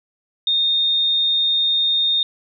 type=tone; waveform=sine; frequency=3670 Hz; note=A#7; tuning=28 cents flat; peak=-15 dBFS; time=0.47-2.23 s; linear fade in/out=2 ms; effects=none